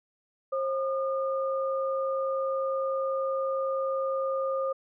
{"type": "tone pair together", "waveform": "sine", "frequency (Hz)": [535, 1214.3], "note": ["C5", "D#6"], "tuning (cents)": [38, -43], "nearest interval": "octave + major second", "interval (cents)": 1419, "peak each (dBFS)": [-27, -33], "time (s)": [0.52, 4.73], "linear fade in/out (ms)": 10, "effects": []}